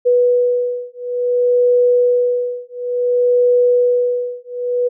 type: beating tone pair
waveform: sine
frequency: 490.3 / 490.87 Hz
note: B4 / B4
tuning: -13 / -11 cents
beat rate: 0.57 Hz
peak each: -15 dBFS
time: 0.05-4.89 s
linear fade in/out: 20 ms
effects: none